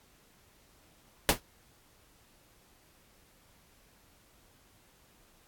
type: noise with exponential decay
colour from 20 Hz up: pink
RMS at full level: -18 dBFS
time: 1.29-1.4 s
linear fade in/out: 0 ms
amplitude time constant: 23 ms
effects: pink hiss -63 dBFS RMS until 5.47 s + AAC 64 kbps